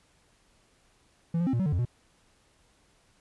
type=tone with pitch steps; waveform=triangle; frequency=167.2 / 173.3 / 265.5 / 118.3 / 189.6 / 148.7 / 87.8 / 121.7 Hz; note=E3 / F3 / C4 / A#2 / F#3 / D3 / F2 / B2; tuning=+25 / -13 / +25 / +26 / +43 / +22 / +10 / -25 cents; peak=-22 dBFS; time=1.34-1.852 s; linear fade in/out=5 ms; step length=64 ms; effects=pink hiss -65 dBFS RMS until 3.2 s + resampled to 24000 Hz